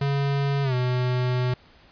square tone with pitch glide, 140 to 125.45 Hz, C#3 to B2, +18 to +28 cents, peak -22 dBFS, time 0.01-1.54 s, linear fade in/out 5 ms, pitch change -190 cents, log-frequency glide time 0.63-0.74 s, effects pink hiss -54 dBFS RMS until 1.91 s + resampled to 11025 Hz

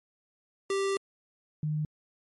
square / sine tone pair in turn, 392 / 152.45 Hz, G4 / D#3, 0 / -35 cents, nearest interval octave + major third, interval 1635 cents, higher first, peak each -27 dBFS, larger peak neither, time 0.7-0.97 / 1.63-1.85 s, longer first, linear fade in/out 2 ms, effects MP3 48 kbps

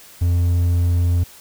triangle tone, 87 Hz, F2, 6 cents flat, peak -12 dBFS, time 0.21-1.24 s, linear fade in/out 10 ms, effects white hiss -44 dBFS RMS until 1.4 s

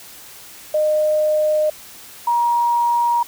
sine tone pair in turn, 612 / 948.5 Hz, D#5 / A#5, -29 / +30 cents, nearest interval minor sixth, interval 759 cents, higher second, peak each -14 dBFS, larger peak neither, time 0.74-1.7 / 2.27-3.23 s, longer neither, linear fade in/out 5 ms, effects white hiss -40 dBFS RMS until 3.27 s

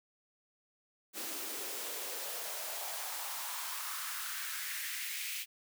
white noise with high-pass filter sweep, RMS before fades -40 dBFS, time 1.13-5.46 s, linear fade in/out 50 ms, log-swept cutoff 290 to 2500 Hz, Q 2.8, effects none

